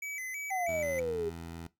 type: tone with vibrato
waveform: square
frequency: 2156 Hz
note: C#7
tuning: 49 cents flat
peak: -37 dBFS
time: 0.02-1 s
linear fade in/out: 5 ms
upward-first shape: square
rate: 3.1 Hz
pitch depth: 100 cents each way
type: exponential sweep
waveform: sine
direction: down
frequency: 788 to 396.9 Hz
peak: -30 dBFS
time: 0.5-1.3 s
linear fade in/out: 20 ms
type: tone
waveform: 15% pulse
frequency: 83.4 Hz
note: E2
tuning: 21 cents sharp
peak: -35 dBFS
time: 0.68-1.67 s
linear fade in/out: 5 ms
effects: noise-tail reverb RT60 0.2 s tail -19 dB re dry